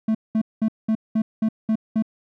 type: tone bursts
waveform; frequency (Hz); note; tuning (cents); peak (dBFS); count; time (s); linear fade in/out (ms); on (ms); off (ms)
triangle; 220; A3; 0; -15; 8; 0.08-2.024; 5; 68; 200
effects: none